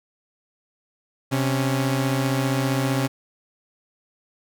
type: tone pair together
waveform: sawtooth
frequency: 130.83 / 276.9 Hz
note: C3 / C#4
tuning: 0 / -2 cents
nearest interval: octave + minor second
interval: 1298 cents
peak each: -18 / -21 dBFS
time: 1.31-3.08 s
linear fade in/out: 20 ms
effects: none